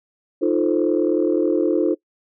sine chord, F dominant seventh, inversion third, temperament equal with one note detuned, 309.9 / 349.2 / 440 / 523.3 Hz, Eb4 / F4 / A4 / C5, -7 / 0 / 0 / 0 cents, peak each -20 / -19 / -22 / -24 dBFS, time 0.41-1.95 s, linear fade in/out 20 ms, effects noise-tail reverb RT60 0.1 s tail -22 dB re dry + tanh soft clip ceiling -7 dBFS

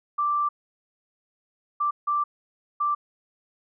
sine tone bursts at uneven times, 1174.7 Hz, D6, in tune, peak -21 dBFS, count 4, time 0.18-0.49 / 1.8-1.91 / 2.07-2.24 / 2.8-2.95 s, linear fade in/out 10 ms, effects none

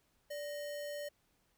sine tone with sample-and-hold, 583 Hz, D5, 13 cents flat, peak -39 dBFS, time 0.3-1.09 s, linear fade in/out 10 ms, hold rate 2450 Hz, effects pink hiss -75 dBFS RMS until 1.57 s

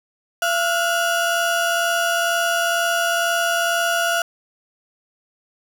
35% pulse tone pair together, 680 / 1442.1 Hz, F5 / F#6, -46 / -45 cents, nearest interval octave + minor second, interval 1301 cents, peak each -19 dBFS, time 0.42-4.22 s, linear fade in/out 2 ms, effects none

